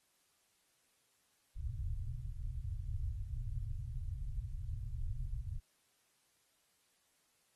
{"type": "low-pass noise", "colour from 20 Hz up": "pink", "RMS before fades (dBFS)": -40, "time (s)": [1.56, 5.6], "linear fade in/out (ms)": 20, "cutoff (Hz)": 130, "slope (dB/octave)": 96, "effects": ["white hiss -75 dBFS RMS until 7.55 s", "AAC 32 kbps"]}